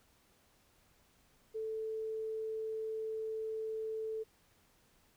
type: tone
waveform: sine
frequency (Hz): 440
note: A4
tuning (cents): 0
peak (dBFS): -36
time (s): 1.54-4.24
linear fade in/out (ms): 20
effects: pink hiss -69 dBFS RMS until 5.16 s